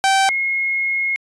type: tone pair in turn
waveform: sawtooth / sine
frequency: 776 / 2159 Hz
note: G5 / C#7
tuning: -18 / -46 cents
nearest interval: octave + tritone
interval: 1772 cents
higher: second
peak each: -9 / -17 dBFS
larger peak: first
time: 0.04-0.29 / 0.29-1.16 s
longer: second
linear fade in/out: 0 ms
effects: resampled to 22050 Hz